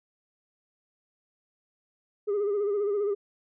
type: tone with vibrato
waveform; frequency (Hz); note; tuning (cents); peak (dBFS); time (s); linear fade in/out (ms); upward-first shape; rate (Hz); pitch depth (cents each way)
sine; 408.6; G#4; -28; -22; 2.27-3.15; 20; sine; 15; 59
effects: tanh soft clip ceiling -23 dBFS